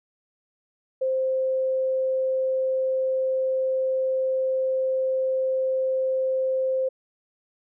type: tone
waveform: sine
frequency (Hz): 523.3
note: C5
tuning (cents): 0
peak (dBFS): -21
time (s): 1.01-6.89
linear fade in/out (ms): 10
effects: none